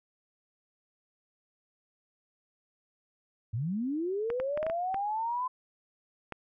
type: linear sweep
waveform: sine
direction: up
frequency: 100 to 1027 Hz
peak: -29 dBFS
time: 3.53-5.48 s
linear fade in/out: 10 ms
type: clicks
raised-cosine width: 0.5 ms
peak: -22 dBFS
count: 8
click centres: 4.302 / 4.4 / 4.575 / 4.629 / 4.666 / 4.699 / 4.944 / 6.323 s
effects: none